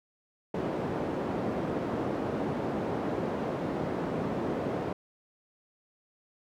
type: band-pass noise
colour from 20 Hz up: white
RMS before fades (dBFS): -32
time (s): 0.54-4.93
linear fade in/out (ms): 5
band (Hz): 130 to 490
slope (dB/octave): 12
effects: none